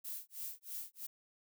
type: noise with tremolo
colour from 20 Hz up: violet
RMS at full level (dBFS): -42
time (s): 0.04-1.07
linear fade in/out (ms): 10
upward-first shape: sine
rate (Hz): 3.1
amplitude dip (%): 100
effects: none